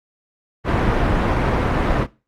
pink low-pass noise, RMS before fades -18 dBFS, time 0.64-2.07 s, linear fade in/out 50 ms, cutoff 1700 Hz, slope 12 dB/octave, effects noise-tail reverb RT60 0.3 s tail -20 dB re dry + Opus 32 kbps

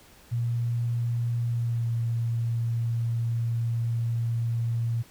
sine tone with pitch glide, 118.4 to 116.37 Hz, A#2 to A#2, +27 to -3 cents, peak -24 dBFS, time 0.31-5.03 s, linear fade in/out 20 ms, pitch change -30 cents, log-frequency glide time 1.49-1.9 s, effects pink hiss -54 dBFS RMS until 5.1 s

